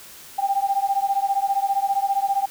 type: beating tone pair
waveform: sine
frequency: 784 / 799 Hz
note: G5 / G5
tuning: 0 / +33 cents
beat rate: 15 Hz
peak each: -22 dBFS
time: 0.38-2.46 s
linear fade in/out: 10 ms
effects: white hiss -43 dBFS RMS until 2.5 s